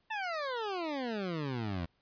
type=exponential sweep; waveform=20% pulse; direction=down; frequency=903 to 81.6 Hz; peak=-29 dBFS; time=0.1-1.86 s; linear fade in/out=10 ms; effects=pink hiss -74 dBFS RMS until 2.01 s + resampled to 11025 Hz